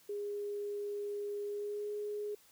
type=tone with pitch glide; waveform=sine; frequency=410.1 to 416.5 Hz; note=G#4 to G#4; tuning=-22 to +5 cents; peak=-36 dBFS; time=0.09-2.35 s; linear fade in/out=5 ms; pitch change=+27 cents; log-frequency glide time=1.46-1.91 s; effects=white hiss -64 dBFS RMS until 2.51 s